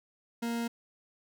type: tone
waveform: 40% pulse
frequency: 233.5 Hz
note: A#3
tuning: 3 cents sharp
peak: -30 dBFS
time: 0.42-0.68 s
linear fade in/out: 10 ms
effects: none